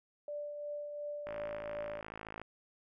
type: tone with tremolo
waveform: sine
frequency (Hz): 587.3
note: D5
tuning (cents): 0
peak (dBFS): -37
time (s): 0.28-2.01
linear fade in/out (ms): 2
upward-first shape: triangle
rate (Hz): 2.8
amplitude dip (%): 40
type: click train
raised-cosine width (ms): 0.5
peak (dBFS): -29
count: 63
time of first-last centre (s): 1.27-2.416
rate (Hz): 54.1
effects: none